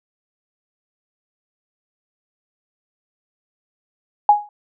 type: tone with exponential decay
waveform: sine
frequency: 830.6 Hz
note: G#5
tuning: in tune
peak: -4 dBFS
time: 4.29-4.49 s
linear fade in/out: 2 ms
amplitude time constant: 42 ms
effects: none